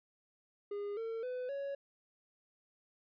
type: tone with pitch steps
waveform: triangle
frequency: 408.1 / 452.8 / 502.4 / 557.5 Hz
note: G#4 / A4 / B4 / C#5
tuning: -30 / +50 / +30 / +10 cents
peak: -35 dBFS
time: 0.71-1.75 s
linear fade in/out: 5 ms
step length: 260 ms
effects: resampled to 11025 Hz

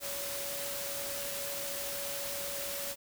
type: tone in noise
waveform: sine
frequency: 563 Hz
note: C#5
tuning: 27 cents sharp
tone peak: -42 dBFS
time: 0-2.96 s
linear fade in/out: 50 ms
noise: white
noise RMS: -38 dBFS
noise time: 0-2.96 s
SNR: -7 dB
effects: none

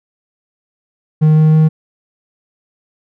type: tone with pitch steps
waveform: triangle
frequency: 154.9 / 155.89 / 156.88 Hz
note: D#3 / D#3 / D#3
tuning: -7 / +4 / +15 cents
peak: -4 dBFS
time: 1.21-1.69 s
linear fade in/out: 20 ms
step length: 160 ms
effects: none

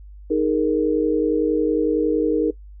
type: chord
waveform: sine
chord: D# suspended fourth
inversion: none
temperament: equal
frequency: 311.1 / 415.3 / 466.2 Hz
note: D#4 / G#4 / A#4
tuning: 0 / 0 / 0 cents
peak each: -20 / -23 / -20 dBFS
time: 0.3-2.51 s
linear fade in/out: 10 ms
effects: noise-tail reverb RT60 0.1 s tail -19 dB re dry + added 50 Hz sine -38 dBFS peak until 2.8 s

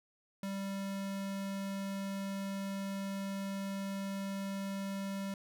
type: tone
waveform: square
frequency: 196 Hz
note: G3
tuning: in tune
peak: -37 dBFS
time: 0.43-5.34 s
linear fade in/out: 2 ms
effects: none

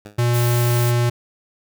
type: tone with exponential decay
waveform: 10% pulse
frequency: 103.83 Hz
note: G#2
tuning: in tune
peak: -24 dBFS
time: 0.05-0.23 s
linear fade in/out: 5 ms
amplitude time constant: 37 ms
type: tone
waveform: square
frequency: 120 Hz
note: B2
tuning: 49 cents flat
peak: -16 dBFS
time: 0.18-1.1 s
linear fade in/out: 10 ms
type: noise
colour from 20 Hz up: blue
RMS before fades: -29 dBFS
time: 0.33-0.92 s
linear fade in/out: 20 ms
effects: none

